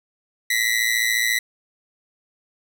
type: ring-modulated tone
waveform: sawtooth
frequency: 1975.5 Hz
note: B6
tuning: in tune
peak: -12 dBFS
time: 0.5-1.39 s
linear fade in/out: 5 ms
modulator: 57.1 Hz
effects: none